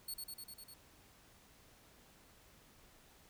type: tone with echo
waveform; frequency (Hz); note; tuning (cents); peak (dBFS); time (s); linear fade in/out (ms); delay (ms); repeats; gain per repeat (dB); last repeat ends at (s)
10% pulse; 4396; C#8; -15; -34; 0.08-0.14; 5; 100; 6; -2; 0.74
effects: pink hiss -64 dBFS RMS until 3.29 s